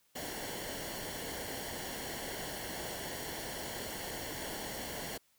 pink noise with comb filter, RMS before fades -41 dBFS, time 0.15-5.18 s, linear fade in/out 10 ms, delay 0.8 ms, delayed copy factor -0.65, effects white hiss -71 dBFS RMS until 5.38 s

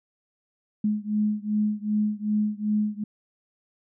sine beating tone pair, 210 / 212.6 Hz, G#3 / G#3, +19 / +41 cents, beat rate 2.6 Hz, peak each -25 / -26 dBFS, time 0.84-3.04 s, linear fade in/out 5 ms, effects none

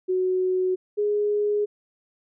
sine tone pair in turn, 370 / 415.3 Hz, F#4 / G#4, 0 / 0 cents, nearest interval major second, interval 200 cents, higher second, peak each -20 dBFS, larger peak neither, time 0.08-0.76 / 0.97-1.66 s, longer second, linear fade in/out 20 ms, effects none

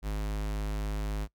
square tone, 51.91 Hz, G#1, in tune, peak -31 dBFS, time 0.02-1.28 s, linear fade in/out 50 ms, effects noise-tail reverb RT60 0.1 s tail -21 dB re dry

